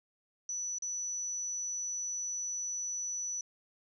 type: tone with dropouts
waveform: sine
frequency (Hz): 5940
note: F#8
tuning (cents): +6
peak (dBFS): -34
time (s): 0.49-3.41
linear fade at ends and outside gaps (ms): 2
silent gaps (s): 0.785-0.822
effects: none